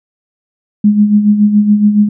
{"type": "tone with tremolo", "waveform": "sine", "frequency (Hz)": 208.3, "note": "G#3", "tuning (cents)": 5, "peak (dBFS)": -3, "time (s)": [0.84, 2.09], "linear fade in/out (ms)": 5, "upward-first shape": "sine", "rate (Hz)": 7.1, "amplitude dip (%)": 60, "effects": []}